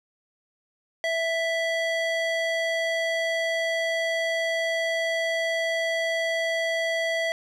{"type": "tone with band-pass filter", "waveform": "square", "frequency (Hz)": 659.3, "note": "E5", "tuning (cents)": 0, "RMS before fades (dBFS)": -26, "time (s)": [1.04, 7.32], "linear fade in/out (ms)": 0, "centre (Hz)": 1900, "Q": 0.92, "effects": []}